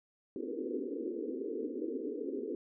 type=band-pass noise; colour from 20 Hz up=white; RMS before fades=-38 dBFS; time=0.36-2.55 s; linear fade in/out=2 ms; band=240 to 480 Hz; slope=96 dB/octave; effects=none

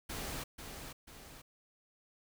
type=noise with echo; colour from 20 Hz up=pink; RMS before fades=-41 dBFS; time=0.09-0.44 s; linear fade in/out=10 ms; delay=490 ms; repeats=2; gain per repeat=-6 dB; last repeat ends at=1.42 s; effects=none

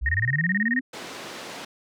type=linear sweep; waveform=sine; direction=up; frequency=55.2 to 264.1 Hz; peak=-24 dBFS; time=0.01-0.81 s; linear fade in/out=20 ms
type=tone bursts; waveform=sine; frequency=1853 Hz; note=A#6; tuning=11 cents flat; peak=-20 dBFS; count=14; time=0.06-0.791 s; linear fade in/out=2 ms; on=29 ms; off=25 ms
type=band-pass noise; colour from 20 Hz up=pink; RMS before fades=-38 dBFS; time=0.93-1.65 s; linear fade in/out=5 ms; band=270 to 6100 Hz; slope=12 dB/octave
effects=none

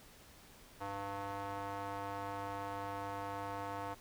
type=tone with band-pass filter; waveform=square; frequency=99.7 Hz; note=G2; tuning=30 cents sharp; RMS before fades=-42 dBFS; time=0.8-3.95 s; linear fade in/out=20 ms; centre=920 Hz; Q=1.9; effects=pink hiss -59 dBFS RMS until 4 s

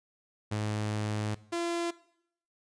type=tone pair in turn; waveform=sawtooth; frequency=106.2 / 341.3 Hz; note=G#2 / F4; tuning=+39 / -40 cents; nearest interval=octave + minor sixth; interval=2021 cents; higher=second; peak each=-26 dBFS; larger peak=neither; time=0.51-1.35 / 1.52-1.91 s; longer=first; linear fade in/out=10 ms; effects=noise-tail reverb RT60 0.7 s tail -19 dB re dry + resampled to 22050 Hz

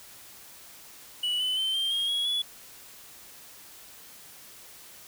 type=tone with pitch steps; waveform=triangle; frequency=2946 / 3018 / 3092 / 3168 / 3246 / 3326 / 3408 Hz; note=F#7 / F#7 / G7 / G7 / G#7 / G#7 / G#7; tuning=-8 / +34 / -24 / +18 / -40 / +2 / +44 cents; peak=-24 dBFS; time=1.23-2.42 s; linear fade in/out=5 ms; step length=170 ms; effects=white hiss -49 dBFS RMS until 5.07 s

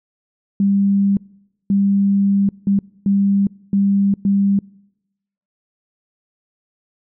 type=tone bursts at uneven times; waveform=sine; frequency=198.5 Hz; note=G3; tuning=22 cents sharp; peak=-12 dBFS; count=6; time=0.6-1.17 / 1.7-2.49 / 2.67-2.79 / 3.06-3.47 / 3.73-4.14 / 4.25-4.59 s; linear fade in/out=2 ms; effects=noise-tail reverb RT60 0.9 s tail -25 dB re dry

